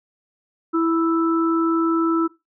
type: harmonic tone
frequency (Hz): 329.6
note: E4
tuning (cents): 0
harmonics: 1 / 3 / 4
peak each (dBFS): -17 / -34 / -23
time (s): 0.73-2.28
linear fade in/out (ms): 20
effects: noise-tail reverb RT60 0.2 s tail -17 dB re dry